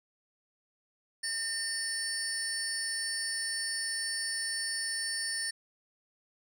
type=tone cluster; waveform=sine; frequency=1814 / 4499 / 5360 / 9260 Hz; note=A#6 / C#8 / E8 / D9; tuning=-48 / +25 / +28 / -25 cents; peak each=-35 / -37 / -37 / -35 dBFS; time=1.23-5.51 s; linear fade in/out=10 ms; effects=tanh soft clip ceiling -26 dBFS + 11-bit